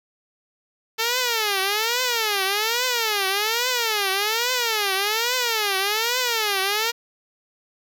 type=tone with vibrato; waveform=5% pulse; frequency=440 Hz; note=A4; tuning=in tune; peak=-9 dBFS; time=0.98-6.92 s; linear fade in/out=20 ms; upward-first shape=triangle; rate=1.2 Hz; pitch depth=270 cents each way; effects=none

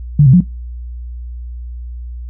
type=tone with pitch steps; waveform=sine; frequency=146.1 / 130.4 / 179.4 Hz; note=D3 / C3 / F3; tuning=-9 / -5 / +47 cents; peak=-3 dBFS; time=0.19-0.406 s; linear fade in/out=5 ms; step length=72 ms; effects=noise-tail reverb RT60 0.2 s tail -20 dB re dry + added 60 Hz sine -24 dBFS peak until 2.29 s

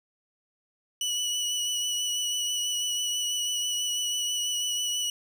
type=tone with vibrato; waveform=25% pulse; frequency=2946 Hz; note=F#7; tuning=8 cents flat; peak=-23 dBFS; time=1.01-5.1 s; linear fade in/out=2 ms; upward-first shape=triangle; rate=6.1 Hz; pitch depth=23 cents each way; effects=none

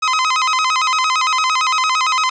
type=tone with vibrato; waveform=sawtooth; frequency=1143 Hz; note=D6; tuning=47 cents flat; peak=-10 dBFS; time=0.02-2.3 s; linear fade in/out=10 ms; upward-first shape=square; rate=8.8 Hz; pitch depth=180 cents each way; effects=resampled to 16000 Hz + 8-bit

